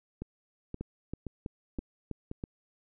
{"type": "two click trains", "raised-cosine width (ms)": 3, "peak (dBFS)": [-24, -23], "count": [5, 6], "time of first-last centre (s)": [[0.22, 2.314], [0.81, 2.439]], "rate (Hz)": [1.91, 3.07], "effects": []}